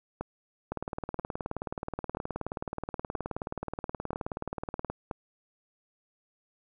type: two click trains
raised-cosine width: 1 ms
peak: -19 / -19 dBFS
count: 6 / 80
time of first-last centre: 0.21-5.112 / 0.72-4.9 s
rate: 1.02 / 18.9 Hz
effects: none